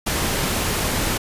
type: noise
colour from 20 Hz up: pink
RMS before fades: -22 dBFS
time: 0.06-1.18 s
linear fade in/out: 10 ms
effects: resampled to 32000 Hz